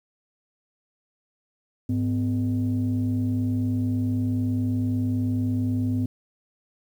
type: tone pair together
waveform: sine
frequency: 103.48 / 252.6 Hz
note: G#2 / B3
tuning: -6 / +39 cents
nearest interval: octave + minor third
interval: 1545 cents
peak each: -23 dBFS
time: 1.89-6.06 s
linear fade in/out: 5 ms
effects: tanh soft clip ceiling -17 dBFS + 9-bit